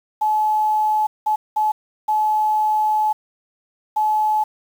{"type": "tone bursts at uneven times", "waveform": "sine", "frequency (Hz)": 857, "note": "A5", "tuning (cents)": -46, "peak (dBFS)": -15, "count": 5, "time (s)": [[0.21, 1.07], [1.26, 1.36], [1.56, 1.72], [2.08, 3.13], [3.96, 4.44]], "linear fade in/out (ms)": 10, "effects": ["7-bit"]}